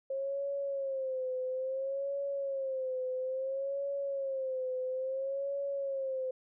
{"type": "tone with vibrato", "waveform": "sine", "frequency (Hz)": 535, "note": "C5", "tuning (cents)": 38, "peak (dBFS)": -32, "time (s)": [0.1, 6.31], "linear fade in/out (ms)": 5, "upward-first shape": "sine", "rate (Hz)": 0.59, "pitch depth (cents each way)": 79, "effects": []}